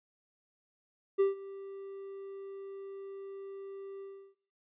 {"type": "tone with ADSR envelope", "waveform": "triangle", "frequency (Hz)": 392, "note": "G4", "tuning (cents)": 0, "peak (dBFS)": -20, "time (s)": [1.18, 4.35], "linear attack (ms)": 22, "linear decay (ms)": 140, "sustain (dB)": -20, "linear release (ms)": 340, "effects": ["noise-tail reverb RT60 0.5 s tail -19 dB re dry", "resampled to 8000 Hz"]}